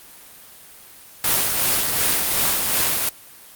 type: noise with tremolo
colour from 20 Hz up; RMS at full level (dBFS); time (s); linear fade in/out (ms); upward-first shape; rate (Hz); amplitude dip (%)
white; -18; 1.24-3.09; 2; sine; 2.7; 35
effects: white hiss -44 dBFS RMS until 3.55 s + Opus 32 kbps